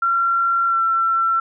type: tone with pitch glide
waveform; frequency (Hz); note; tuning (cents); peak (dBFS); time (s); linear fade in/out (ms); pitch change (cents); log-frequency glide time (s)
sine; 1368 to 1347.6; F6 to E6; -36 to +38; -15; 0.02-1.4; 5; -26; 0.68-0.76
effects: none